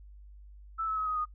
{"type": "tone with pitch steps", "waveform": "sine", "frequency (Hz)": [1318.5, 1297.3, 1276.5, 1256.1, 1235.9], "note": ["E6", "E6", "D#6", "D#6", "D#6"], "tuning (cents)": [0, -28, 44, 16, -12], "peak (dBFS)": -29, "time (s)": [0.78, 1.255], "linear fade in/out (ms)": 20, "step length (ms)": 95, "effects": ["noise-tail reverb RT60 0.1 s tail -17 dB re dry", "added 50 Hz sine -48 dBFS peak until 1.34 s"]}